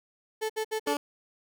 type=tone bursts; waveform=35% pulse; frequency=436.9 Hz; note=A4; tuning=12 cents flat; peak=-26 dBFS; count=4; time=0.41-0.947 s; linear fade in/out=20 ms; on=87 ms; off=63 ms
type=tone; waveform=15% pulse; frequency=288.8 Hz; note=D4; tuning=29 cents flat; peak=-22 dBFS; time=0.87-0.97 s; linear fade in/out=2 ms
effects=none